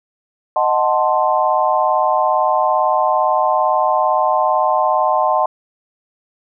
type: chord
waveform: sine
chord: D# diminished seventh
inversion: none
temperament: equal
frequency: 622.3 / 740 / 880 / 1046.5 Hz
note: D#5 / F#5 / A5 / C6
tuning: 0 / 0 / 0 / 0 cents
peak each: -18 dBFS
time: 0.56-5.46 s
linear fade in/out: 2 ms
effects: none